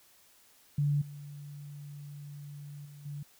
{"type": "tone with level steps", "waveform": "sine", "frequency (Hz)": 144.9, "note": "D3", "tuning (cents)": -23, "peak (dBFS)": [-25, -42, -47, -37], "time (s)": [0.78, 3.23], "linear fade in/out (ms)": 5, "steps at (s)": [1.01, 2.85, 3.05], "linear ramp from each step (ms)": 10, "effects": ["white hiss -62 dBFS RMS until 3.39 s"]}